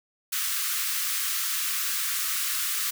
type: high-pass noise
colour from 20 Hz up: white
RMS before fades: -28 dBFS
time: 0.32-2.91 s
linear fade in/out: 10 ms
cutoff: 1100 Hz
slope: 96 dB/octave
effects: none